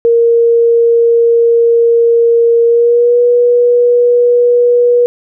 sine tone with pitch glide, 466.2 to 483.8 Hz, A#4 to B4, 0 to -36 cents, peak -5 dBFS, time 0.05-5.06 s, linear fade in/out 0 ms, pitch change +64 cents, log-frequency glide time 2.65-3.2 s, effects none

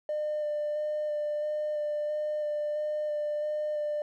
triangle tone with vibrato, 600 Hz, D5, 37 cents sharp, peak -25 dBFS, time 0.09-4.02 s, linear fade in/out 2 ms, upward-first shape square, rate 1.5 Hz, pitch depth 11 cents each way, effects tanh soft clip ceiling -25 dBFS

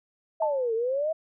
sine exponential two-way sweep, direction down then up, 659.3 to 440 to 653 Hz, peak -24 dBFS, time 0.4-1.13 s, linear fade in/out 10 ms, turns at 0.74 s
sine tone with exponential decay, 878 Hz, A5, 4 cents flat, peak -22 dBFS, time 0.42-0.7 s, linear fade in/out 2 ms, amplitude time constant 60 ms
effects none

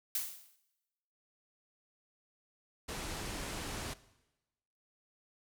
blue noise with exponential decay, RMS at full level -32 dBFS, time 0.15-0.56 s, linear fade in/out 2 ms, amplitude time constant 89 ms
pink low-pass noise, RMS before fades -41 dBFS, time 2.88-3.94 s, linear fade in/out 10 ms, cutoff 11000 Hz, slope 24 dB/octave
effects noise-tail reverb RT60 1.0 s tail -18 dB re dry

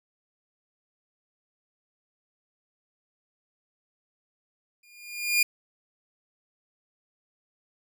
sawtooth tone with exponential growth, 2419 Hz, D#7, 49 cents flat, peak -14 dBFS, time 4.83-5.43 s, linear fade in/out 5 ms, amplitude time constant 130 ms, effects none

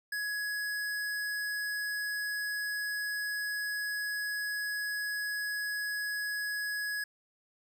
square tone, 1676 Hz, G#6, 15 cents sharp, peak -33 dBFS, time 0.12-7.04 s, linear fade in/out 5 ms, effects none

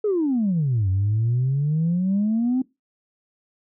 sine exponential two-way sweep, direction down then up, 439.5 to 92.5 to 263.8 Hz, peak -17 dBFS, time 0.04-2.62 s, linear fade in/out 5 ms, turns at 0.89 s, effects noise-tail reverb RT60 0.2 s tail -20 dB re dry + tanh soft clip ceiling -15 dBFS

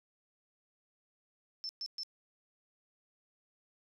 sine tone bursts, 5310 Hz, E8, 12 cents sharp, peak -37 dBFS, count 3, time 1.64-2.033 s, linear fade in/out 0 ms, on 51 ms, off 120 ms, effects none

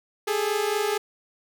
sawtooth tone pair together, 406.6 / 430.8 Hz, G#4 / A4, -37 / -37 cents, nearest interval minor second, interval 100 cents, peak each -22 dBFS, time 0.27-0.98 s, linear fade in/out 10 ms, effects none

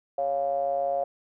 triangle ring-modulated tone, 73 Hz, D2, 10 cents flat, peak -19 dBFS, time 0.18-1.04 s, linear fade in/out 5 ms, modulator 627 Hz, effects none

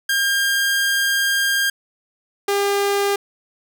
sawtooth tone pair in turn, 1607 / 401.8 Hz, G6 / G4, +43 / +43 cents, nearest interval 2 octaves, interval 2400 cents, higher first, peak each -13 dBFS, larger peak neither, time 0.09-1.7 / 2.48-3.16 s, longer first, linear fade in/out 5 ms, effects none

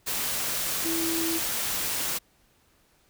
sine tone in noise, 329.6 Hz, E4, in tune, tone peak -28 dBFS, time 0.84-1.39 s, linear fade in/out 20 ms, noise white, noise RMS -29 dBFS, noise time 0.06-2.19 s, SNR -2 dB, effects pink hiss -64 dBFS RMS until 3.09 s

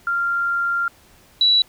sine tone pair in turn, 1389 / 3929 Hz, F6 / B7, -10 / -10 cents, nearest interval octave + tritone, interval 1800 cents, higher second, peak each -18 / -12 dBFS, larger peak second, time 0.07-0.88 / 1.41-1.62 s, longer first, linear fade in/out 2 ms, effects pink hiss -52 dBFS RMS until 1.68 s

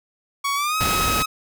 sawtooth tone with pitch glide, 1121 to 1272.9 Hz, C#6 to D#6, +19 to +39 cents, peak -17 dBFS, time 0.44-1.26 s, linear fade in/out 10 ms, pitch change +220 cents, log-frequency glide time 0.55-0.77 s
pink noise, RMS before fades -24 dBFS, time 0.8-1.23 s, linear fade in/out 10 ms
effects none

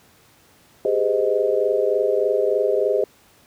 sine chord, Ab major seventh, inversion third, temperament equal with one note detuned, 392 / 415.3 / 511.9 / 622.3 Hz, G4 / Ab4 / C5 / Eb5, 0 / 0 / -38 / 0 cents, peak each -24 / -21 / -22 / -23 dBFS, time 0.85-3.04 s, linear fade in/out 2 ms, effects pink hiss -54 dBFS RMS until 3.46 s + high-pass 80 Hz 12 dB/octave

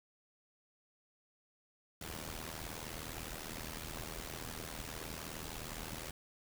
pink noise with amplitude modulation, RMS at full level -41 dBFS, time 2.01-6.11 s, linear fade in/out 5 ms, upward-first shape sine, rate 79.6 Hz, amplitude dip 80%, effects none

